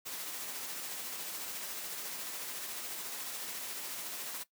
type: noise with tremolo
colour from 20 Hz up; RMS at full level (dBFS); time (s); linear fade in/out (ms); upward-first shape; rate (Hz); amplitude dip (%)
white; -40; 0.05-4.44; 20; sine; 14; 25
effects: noise-tail reverb RT60 0.1 s tail -17 dB re dry + high-pass 200 Hz 12 dB/octave

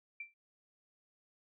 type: tone with exponential decay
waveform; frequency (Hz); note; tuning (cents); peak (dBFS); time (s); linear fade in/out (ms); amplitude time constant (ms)
sine; 2349; D7; 0; -38; 0.2-0.34; 5; 30
effects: none

